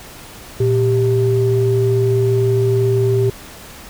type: tone pair together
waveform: sine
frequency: 116.54 / 392 Hz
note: A#2 / G4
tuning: 0 / 0 cents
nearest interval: octave + major sixth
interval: 2100 cents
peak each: -14 dBFS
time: 0.6-3.3 s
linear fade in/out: 5 ms
effects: tanh soft clip ceiling -5 dBFS + pink hiss -37 dBFS RMS until 3.89 s